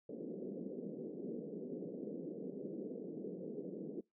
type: band-pass noise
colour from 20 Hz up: white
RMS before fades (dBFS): -45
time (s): 0.09-4.01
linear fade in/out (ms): 5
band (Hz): 170 to 480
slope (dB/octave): 48
effects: noise-tail reverb RT60 0.2 s tail -25 dB re dry